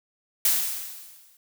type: noise with exponential decay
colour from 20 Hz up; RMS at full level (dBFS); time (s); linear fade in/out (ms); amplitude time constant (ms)
blue; -19; 0.45-1.37; 2; 200
effects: none